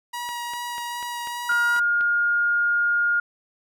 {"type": "tone with vibrato", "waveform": "sawtooth", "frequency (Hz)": 959, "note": "A#5", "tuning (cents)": 49, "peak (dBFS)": -25, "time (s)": [0.13, 1.8], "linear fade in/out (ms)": 10, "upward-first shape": "sine", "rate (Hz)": 2.5, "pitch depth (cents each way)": 9}
{"type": "click train", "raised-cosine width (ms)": 0.3, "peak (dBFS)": -23, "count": 8, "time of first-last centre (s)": [0.29, 2.01], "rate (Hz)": 4.07}
{"type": "tone", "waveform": "sine", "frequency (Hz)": 1420, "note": "F6", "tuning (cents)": 28, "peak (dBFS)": -18, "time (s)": [1.49, 3.2], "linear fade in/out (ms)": 5}
{"effects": []}